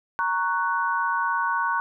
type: chord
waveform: sine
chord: F# major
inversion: first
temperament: equal with one note detuned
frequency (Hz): 932.3 / 1108.7 / 1486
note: A#5 / C#6 / F#6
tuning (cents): 0 / 0 / +7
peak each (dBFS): -26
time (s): 0.19-1.8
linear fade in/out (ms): 0
effects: none